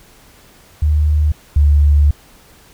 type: tone pair in turn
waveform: sine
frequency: 75.5 / 72.93 Hz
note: D2 / D2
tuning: +48 / -12 cents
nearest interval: minor second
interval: 60 cents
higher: first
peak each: -10 / -7 dBFS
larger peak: second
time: 0.82-1.32 / 1.56-2.11 s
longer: second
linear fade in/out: 5 ms
effects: pink hiss -46 dBFS RMS until 2.73 s